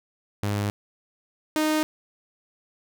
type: tone pair in turn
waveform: sawtooth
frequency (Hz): 102.6 / 309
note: G#2 / D#4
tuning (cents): -21 / -12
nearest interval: octave + perfect fifth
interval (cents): 1909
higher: second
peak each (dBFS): -20 / -17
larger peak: second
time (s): 0.43-0.7 / 1.56-1.83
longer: neither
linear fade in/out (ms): 0
effects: none